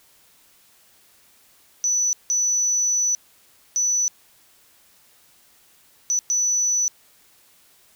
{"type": "tone bursts at uneven times", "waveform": "sine", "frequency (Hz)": 5960, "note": "F#8", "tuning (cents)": 12, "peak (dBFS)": -17, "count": 5, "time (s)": [[1.84, 2.13], [2.3, 3.15], [3.76, 4.08], [6.1, 6.19], [6.3, 6.88]], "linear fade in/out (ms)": 0, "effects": ["tanh soft clip ceiling -13 dBFS", "white hiss -56 dBFS RMS until 7.95 s"]}